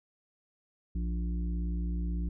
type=harmonic tone; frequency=58.27 Hz; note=A#1; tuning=in tune; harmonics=1 / 3 / 5 / 6; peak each=-30 / -37 / -45 / -52 dBFS; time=0.95-2.29 s; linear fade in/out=5 ms; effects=none